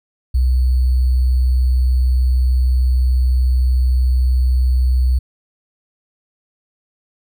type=tone with sample-and-hold; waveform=sine; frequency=63.3 Hz; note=B1; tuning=43 cents sharp; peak=-11 dBFS; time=0.34-5.19 s; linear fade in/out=10 ms; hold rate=4410 Hz; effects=none